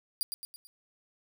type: tone with echo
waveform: 15% pulse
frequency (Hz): 4800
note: D8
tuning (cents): +37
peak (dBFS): -21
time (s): 0.21-0.23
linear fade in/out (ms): 0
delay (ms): 110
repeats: 4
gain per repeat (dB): -6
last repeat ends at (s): 0.67
effects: none